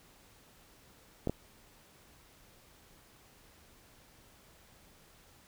clicks, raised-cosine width 2 ms, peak -18 dBFS, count 2, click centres 1.273 / 1.296 s, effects pink hiss -61 dBFS RMS until 5.47 s

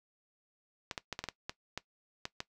clicks, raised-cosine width 0.2 ms, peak -19 dBFS, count 10, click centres 0.912 / 0.978 / 1.127 / 1.191 / 1.24 / 1.287 / 1.495 / 1.776 / 2.254 / 2.404 s, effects noise-tail reverb RT60 0.1 s tail -18 dB re dry

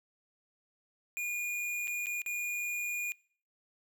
square tone with dropouts, 2434 Hz, D#7, 39 cents flat, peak -34 dBFS, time 1.17-3.12 s, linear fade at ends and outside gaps 0 ms, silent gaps 1.873-1.879 / 2.059-2.068 / 2.218-2.262 s, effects noise-tail reverb RT60 0.5 s tail -24 dB re dry

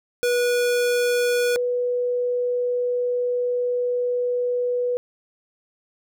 square / sine tone pair in turn, 486.6 / 491.1 Hz, B4 / B4, -26 / -10 cents, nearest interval unison, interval 16 cents, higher second, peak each -19 / -20 dBFS, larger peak first, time 0.23-1.56 / 1.56-4.97 s, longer second, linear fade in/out 0 ms, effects none

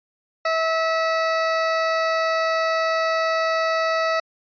20% pulse tone, 649 Hz, E5, 27 cents flat, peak -14 dBFS, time 0.45-4.2 s, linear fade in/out 5 ms, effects resampled to 11025 Hz

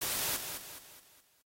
white noise with echo, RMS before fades -34 dBFS, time 0.01-0.37 s, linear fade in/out 10 ms, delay 210 ms, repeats 5, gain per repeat -7 dB, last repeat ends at 1.42 s, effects AAC 48 kbps

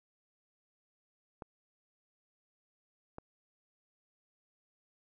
clicks, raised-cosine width 1 ms, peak -29 dBFS, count 2, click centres 1.422 / 3.184 s, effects none

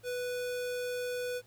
square tone, 493.9 Hz, B4, in tune, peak -34 dBFS, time 0.03-1.42 s, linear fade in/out 50 ms, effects added 112 Hz sine -63 dBFS peak until 1.46 s + pink hiss -64 dBFS RMS until 1.46 s

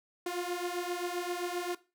sawtooth beating tone pair, 349.8 / 357.4 Hz, F4 / F4, +3 / +40 cents, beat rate 7.6 Hz, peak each -32 / -32 dBFS, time 0.26-1.75 s, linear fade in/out 5 ms, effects noise-tail reverb RT60 0.3 s tail -18 dB re dry

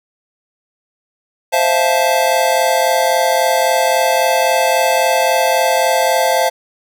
square chord, F major seventh, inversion second, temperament just, 523.8 / 654.8 / 698.5 / 873.1 Hz, C5 / E5 / F5 / A5, +2 / -12 / 0 / -14 cents, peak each -18 dBFS, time 1.52-6.5 s, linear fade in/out 20 ms, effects 8-bit

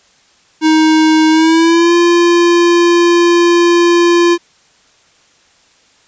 square tone with pitch glide, 314.5 to 345 Hz, D#4 to F4, +19 to -21 cents, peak -7 dBFS, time 0.61-4.38 s, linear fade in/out 50 ms, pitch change +160 cents, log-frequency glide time 1.3-1.94 s, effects white hiss -50 dBFS RMS until 6.07 s + resampled to 16000 Hz

